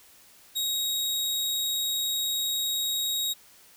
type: tone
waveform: sawtooth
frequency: 3786 Hz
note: A#7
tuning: 26 cents sharp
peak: -23 dBFS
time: 0.55-3.34 s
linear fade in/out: 20 ms
effects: white hiss -55 dBFS RMS until 3.76 s